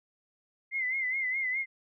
sine tone with vibrato, 2073 Hz, C7, 17 cents flat, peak -28 dBFS, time 0.71-1.66 s, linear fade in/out 50 ms, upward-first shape sine, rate 4.8 Hz, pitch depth 72 cents each way, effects none

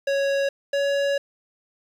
square tone pair in turn, 554.4 / 561.5 Hz, C#5 / C#5, 0 / +22 cents, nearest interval unison, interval 22 cents, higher second, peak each -21 dBFS, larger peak neither, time 0.07-0.49 / 0.73-1.18 s, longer second, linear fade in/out 5 ms, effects low-pass 5000 Hz 12 dB/octave + 8-bit

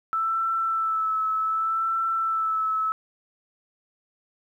sine tone with vibrato, 1318.5 Hz, E6, in tune, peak -22 dBFS, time 0.13-2.92 s, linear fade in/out 0 ms, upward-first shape sine, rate 0.66 Hz, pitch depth 26 cents each way, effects 10-bit

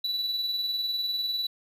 triangle tone with tremolo, 3951 Hz, B7, in tune, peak -24 dBFS, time 0.04-1.47 s, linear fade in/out 5 ms, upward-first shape square, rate 20 Hz, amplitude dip 35%, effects none

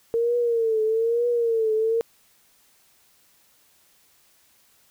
sine tone with vibrato, 457.8 Hz, A#4, 31 cents flat, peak -19 dBFS, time 0.14-2.01 s, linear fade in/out 0 ms, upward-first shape triangle, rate 1.1 Hz, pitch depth 98 cents each way, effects white hiss -60 dBFS RMS until 4.9 s

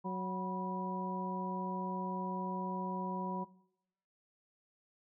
harmonic tone with a mistuned harmonic, 185 Hz, F#3, in tune, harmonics 1 / 2 / 3 / 4 / 5, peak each -38 / -44 / -47 / -48 / -40 dBFS, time 0.04-3.45 s, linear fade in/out 20 ms, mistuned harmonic 5, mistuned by +89 cents, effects noise-tail reverb RT60 0.8 s tail -20 dB re dry

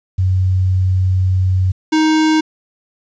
sine / square tone pair in turn, 93.1 / 313.1 Hz, F#2 / D#4, +11 / +11 cents, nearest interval octave + major sixth, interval 2100 cents, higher second, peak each -11 dBFS, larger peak neither, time 0.18-1.72 / 1.92-2.41 s, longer first, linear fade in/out 10 ms, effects resampled to 16000 Hz + 8-bit

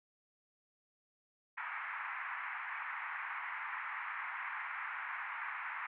white band-pass noise, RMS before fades -42 dBFS, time 1.57-5.87 s, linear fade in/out 10 ms, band 880 to 2200 Hz, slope 48 dB/octave, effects none

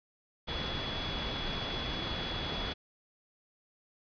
sine tone in noise, 3380 Hz, G#7, 30 cents sharp, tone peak -39 dBFS, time 0.47-2.74 s, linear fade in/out 20 ms, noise pink, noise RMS -36 dBFS, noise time 0.47-2.74 s, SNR -6 dB, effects resampled to 11025 Hz

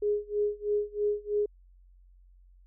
sine tone with tremolo, 415.3 Hz, G#4, in tune, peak -23 dBFS, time 0.02-1.46 s, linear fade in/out 5 ms, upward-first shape sine, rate 3.1 Hz, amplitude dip 95%, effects added 45 Hz sine -54 dBFS peak until 2.66 s

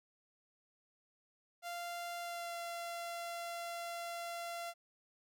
sawtooth tone with pitch glide, 693 to 685 Hz, F5 to F5, -14 to -34 cents, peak -37 dBFS, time 1.62-4.74 s, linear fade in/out 50 ms, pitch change -20 cents, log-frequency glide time 2.19-2.56 s, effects none

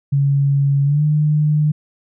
sine tone with pitch glide, 140 to 150.92 Hz, C#3 to D3, +18 to +48 cents, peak -12 dBFS, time 0.12-1.72 s, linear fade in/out 10 ms, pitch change +130 cents, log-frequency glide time 0.84-1.03 s, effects none

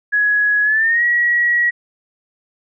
sine tone with pitch glide, 1677 to 1915.3 Hz, G#6 to A#6, +16 to +46 cents, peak -12 dBFS, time 0.12-1.71 s, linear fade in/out 20 ms, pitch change +230 cents, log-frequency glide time 0.63-1.04 s, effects none

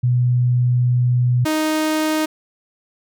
sine / sawtooth tone pair in turn, 123.47 / 311.1 Hz, B2 / D#4, 0 / 0 cents, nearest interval octave + major third, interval 1600 cents, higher second, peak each -13 dBFS, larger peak neither, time 0.03-1.45 / 1.45-2.26 s, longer first, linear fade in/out 10 ms, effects none

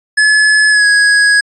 square tone with pitch glide, 1711 to 1662.3 Hz, A6 to G#6, -49 to +1 cents, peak -7 dBFS, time 0.17-1.41 s, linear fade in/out 10 ms, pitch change -50 cents, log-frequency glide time 0.7-0.86 s, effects resampled to 24000 Hz

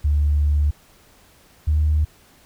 sine tone pair in turn, 73.5 / 76.22 Hz, D2 / D#2, +2 / -35 cents, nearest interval minor second, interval 63 cents, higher second, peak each -14 dBFS, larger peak neither, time 0.04-0.71 / 1.67-2.05 s, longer first, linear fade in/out 10 ms, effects tanh soft clip ceiling -10 dBFS + pink hiss -53 dBFS RMS until 2.45 s

